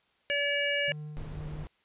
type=harmonic tone; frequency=572 Hz; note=D5; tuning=46 cents flat; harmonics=1 / 3 / 4 / 5; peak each=-32 / -32 / -32 / -32 dBFS; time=0.3-0.92 s; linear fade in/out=0 ms
type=tone with tremolo; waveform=triangle; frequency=151 Hz; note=D3; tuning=48 cents sharp; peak=-35 dBFS; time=0.88-1.64 s; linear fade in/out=0 ms; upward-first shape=sine; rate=2 Hz; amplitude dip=50%
type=noise; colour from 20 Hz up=brown; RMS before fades=-40 dBFS; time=1.17-1.67 s; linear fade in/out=0 ms
effects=white hiss -69 dBFS RMS until 1.84 s + resampled to 8000 Hz